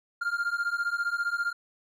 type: beating tone pair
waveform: triangle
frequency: 1394 / 1409 Hz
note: F6 / F6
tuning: -4 / +15 cents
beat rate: 15 Hz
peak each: -28 dBFS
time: 0.21-1.53 s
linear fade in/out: 10 ms
effects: none